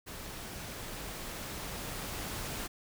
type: noise with level ramp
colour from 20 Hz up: pink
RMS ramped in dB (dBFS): -44 to -38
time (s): 0.06-2.68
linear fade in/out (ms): 20
effects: none